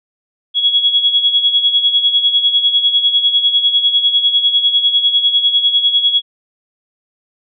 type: tone with tremolo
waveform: sine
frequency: 3340 Hz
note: G#7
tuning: 9 cents sharp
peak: -7 dBFS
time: 0.54-6.22 s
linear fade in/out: 50 ms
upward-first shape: sine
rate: 10 Hz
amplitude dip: 65%
effects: none